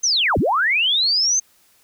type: linear two-way sweep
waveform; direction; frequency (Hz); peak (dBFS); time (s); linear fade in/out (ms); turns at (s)
sine; down then up; 6380 to 51.91 to 6380; -15; 0.03-1.4; 10; 0.38
effects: white hiss -57 dBFS RMS until 1.83 s